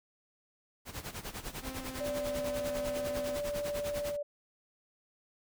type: noise with tremolo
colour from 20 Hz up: pink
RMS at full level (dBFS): -39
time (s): 0.85-4.17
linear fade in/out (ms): 50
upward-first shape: sine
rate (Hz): 10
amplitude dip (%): 80
type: tone with pitch glide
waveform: sawtooth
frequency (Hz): 262 to 254.2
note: C4 to C4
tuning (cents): +2 to -50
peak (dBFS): -38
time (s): 1.62-3.38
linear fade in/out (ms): 20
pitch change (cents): -52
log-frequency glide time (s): 1.77-2.51
type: tone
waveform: sine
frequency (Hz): 582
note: D5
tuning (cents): -16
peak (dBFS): -33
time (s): 2-4.23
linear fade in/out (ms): 10
effects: none